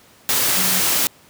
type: tone in noise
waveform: sine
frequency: 185 Hz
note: F#3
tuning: in tune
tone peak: -28 dBFS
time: 0.57-0.8 s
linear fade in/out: 0 ms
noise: white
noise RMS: -18 dBFS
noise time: 0.29-1.07 s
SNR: -13 dB
effects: pink hiss -50 dBFS RMS until 1.29 s + high-pass 100 Hz 12 dB/octave